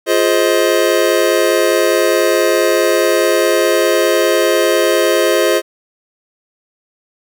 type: chord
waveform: square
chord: F minor seventh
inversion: none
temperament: just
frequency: 349.2 / 419.1 / 523.8 / 628.6 Hz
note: F4 / Ab4 / C5 / Eb5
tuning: 0 / +16 / +2 / +18 cents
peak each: -17 dBFS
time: 0.06-5.62 s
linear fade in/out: 50 ms
effects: none